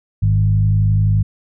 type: tone with frequency modulation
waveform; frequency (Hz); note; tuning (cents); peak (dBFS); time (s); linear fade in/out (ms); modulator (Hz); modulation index
sine; 103.83; G#2; 0; -11; 0.22-1.23; 10; 51.7; 0.78
effects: none